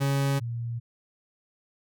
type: tone pair in turn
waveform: 40% pulse / sine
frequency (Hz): 138.59 / 117.38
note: C#3 / A#2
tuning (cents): 0 / +12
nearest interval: minor third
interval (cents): 288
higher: first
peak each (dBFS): -22 / -29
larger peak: first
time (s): 0-0.4 / 0.4-0.8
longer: neither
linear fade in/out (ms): 20
effects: none